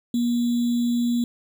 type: tone with sample-and-hold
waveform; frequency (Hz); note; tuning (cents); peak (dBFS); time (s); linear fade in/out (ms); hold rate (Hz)
sine; 238.8; A#3; +42; -19; 0.14-1.24; 2; 3675
effects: none